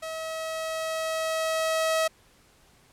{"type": "tone with level ramp", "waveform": "sawtooth", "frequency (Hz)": 642, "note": "E5", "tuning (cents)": -46, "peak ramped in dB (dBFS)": [-29, -18], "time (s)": [0.02, 2.08], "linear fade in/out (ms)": 10, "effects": ["pink hiss -59 dBFS RMS until 2.92 s", "low-pass 12000 Hz 12 dB/octave"]}